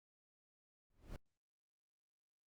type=noise with exponential growth; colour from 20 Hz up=brown; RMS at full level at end=-43 dBFS; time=0.9-1.16 s; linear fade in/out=1 ms; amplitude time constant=55 ms; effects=noise-tail reverb RT60 0.1 s tail -26 dB re dry + Opus 48 kbps